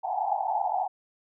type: band-pass noise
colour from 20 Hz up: white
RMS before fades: -28 dBFS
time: 0.03-0.88 s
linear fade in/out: 20 ms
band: 700 to 870 Hz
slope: 96 dB/octave
effects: none